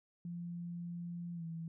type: tone with pitch glide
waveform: sine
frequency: 172.6 to 164.62 Hz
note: F3 to E3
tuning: -20 to -2 cents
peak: -40 dBFS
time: 0.25-1.68 s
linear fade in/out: 2 ms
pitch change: -82 cents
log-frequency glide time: 1.34-1.44 s
effects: none